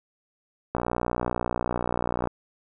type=click train; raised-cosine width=1 ms; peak=-12 dBFS; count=93; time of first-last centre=0.75-2.273 s; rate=60.4 Hz; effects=none